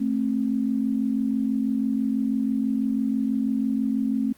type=tone pair together; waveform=sine; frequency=220 / 266.1 Hz; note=A3 / C4; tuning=0 / +29 cents; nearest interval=minor third; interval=329 cents; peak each=-24 dBFS; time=0-4.33 s; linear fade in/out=10 ms; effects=pink hiss -55 dBFS RMS until 4.37 s + Opus 32 kbps